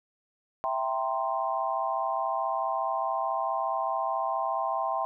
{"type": "chord", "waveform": "sine", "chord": "C dominant seventh", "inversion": "first", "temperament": "equal", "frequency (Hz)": [659.3, 784, 932.3, 1046.5], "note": ["E5", "G5", "Bb5", "C6"], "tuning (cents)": [0, 0, 0, 0], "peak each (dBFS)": [-32, -31, -35, -31], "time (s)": [0.64, 5.05], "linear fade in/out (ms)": 0, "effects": []}